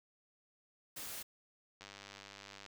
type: noise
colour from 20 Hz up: white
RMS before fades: -45 dBFS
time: 0.96-1.23 s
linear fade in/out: 10 ms
type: click train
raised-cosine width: 0.2 ms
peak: -33 dBFS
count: 86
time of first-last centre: 1.81-2.663 s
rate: 99.7 Hz
effects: none